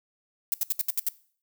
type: noise bursts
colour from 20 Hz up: violet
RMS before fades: -25 dBFS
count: 7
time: 0.52-1.086 s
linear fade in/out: 0 ms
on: 20 ms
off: 71 ms
effects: noise-tail reverb RT60 0.5 s tail -20 dB re dry